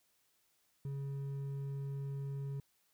triangle tone with hard clipping, 138.59 Hz, C#3, in tune, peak -39 dBFS, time 0.85-2.6 s, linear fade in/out 2 ms, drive 8 dB, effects white hiss -75 dBFS RMS until 2.93 s

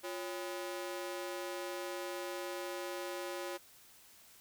sawtooth ring-modulated tone, 453.6 Hz, A#4, 47 cents flat, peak -32 dBFS, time 0.03-3.58 s, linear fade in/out 20 ms, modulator 101 Hz, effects white hiss -60 dBFS RMS until 4.4 s

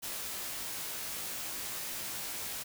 white noise with comb filter, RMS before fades -39 dBFS, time 0.02-2.64 s, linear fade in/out 20 ms, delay 18 ms, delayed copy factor -0.7, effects none

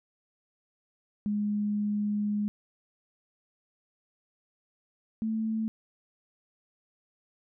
sine tone pair in turn, 207.7 / 220.8 Hz, G#3 / A3, 0 / +6 cents, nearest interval minor second, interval 106 cents, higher second, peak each -26 / -27 dBFS, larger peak first, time 1.26-2.48 / 5.22-5.68 s, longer first, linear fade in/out 0 ms, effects none

